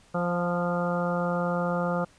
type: harmonic tone with a mistuned harmonic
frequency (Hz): 174.61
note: F3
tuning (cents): 0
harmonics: 1 / 2 / 3 / 4 / 5 / 6 / 7 / 8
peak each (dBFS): -28 / -38 / -29 / -35 / -36 / -43 / -34 / -37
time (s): 0.14-2.05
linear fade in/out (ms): 10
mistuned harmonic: 4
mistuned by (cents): +19
effects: pink hiss -58 dBFS RMS until 2.18 s + resampled to 22050 Hz